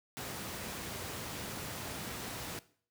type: noise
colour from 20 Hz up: pink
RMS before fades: -41 dBFS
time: 0.17-2.59 s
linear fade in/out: 0 ms
effects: noise-tail reverb RT60 0.5 s tail -18 dB re dry + high-pass 80 Hz 12 dB/octave